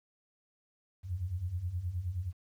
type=beating tone pair; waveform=sine; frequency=82.8 / 92.3 Hz; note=E2 / F#2; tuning=+8 / -4 cents; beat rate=9.5 Hz; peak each=-39 / -34 dBFS; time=1.03-2.33 s; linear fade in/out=50 ms; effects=11-bit